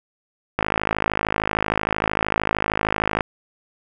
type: click train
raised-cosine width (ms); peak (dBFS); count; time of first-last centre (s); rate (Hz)
0.5; -4; 140; 0.59-3.208; 53.1
effects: none